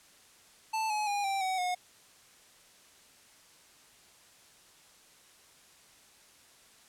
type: tone with pitch steps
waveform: square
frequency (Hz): 881 / 847.1 / 814.4 / 783.1 / 752.9 / 723.9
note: A5 / G#5 / G#5 / G5 / F#5 / F#5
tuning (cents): +2 / +34 / -34 / -2 / +30 / -38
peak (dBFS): -30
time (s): 0.73-1.75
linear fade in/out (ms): 10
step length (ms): 170
effects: white hiss -59 dBFS RMS until 6.88 s + low-pass 10000 Hz 12 dB/octave